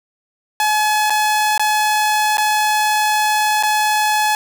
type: tone with dropouts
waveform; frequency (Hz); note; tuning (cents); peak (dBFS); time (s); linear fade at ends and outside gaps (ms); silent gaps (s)
sawtooth; 851; G#5; +42; -10; 0.6-4.35; 1; 1.098-1.104 / 1.578-1.595 / 2.371-2.381 / 3.627-3.634
effects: none